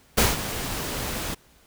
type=noise with ADSR envelope; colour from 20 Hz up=pink; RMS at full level=-17 dBFS; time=0.17-1.35 s; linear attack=13 ms; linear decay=180 ms; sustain=-13 dB; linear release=15 ms; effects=pink hiss -57 dBFS RMS until 1.66 s